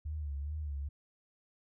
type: tone with vibrato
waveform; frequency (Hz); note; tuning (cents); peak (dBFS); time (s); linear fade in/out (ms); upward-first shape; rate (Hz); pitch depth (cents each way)
sine; 73.42; D2; 0; -35; 0.05-0.89; 10; sine; 2.4; 88
effects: none